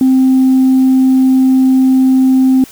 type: tone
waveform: sine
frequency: 261.3 Hz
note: C4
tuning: 2 cents flat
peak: -4 dBFS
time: 0.01-2.64 s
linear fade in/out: 2 ms
effects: tanh soft clip ceiling -3 dBFS + white hiss -37 dBFS RMS until 2.71 s